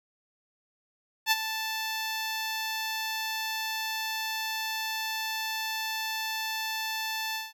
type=tone with ADSR envelope; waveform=10% pulse; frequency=880 Hz; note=A5; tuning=in tune; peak=-11 dBFS; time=1.26-7.53 s; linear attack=55 ms; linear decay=31 ms; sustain=-11 dB; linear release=180 ms; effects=none